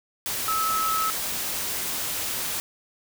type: tone in noise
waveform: sine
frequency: 1297 Hz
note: E6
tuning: 28 cents flat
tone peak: -23 dBFS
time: 0.48-1.1 s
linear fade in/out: 0 ms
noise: white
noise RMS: -29 dBFS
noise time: 0.26-2.6 s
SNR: +3 dB
effects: none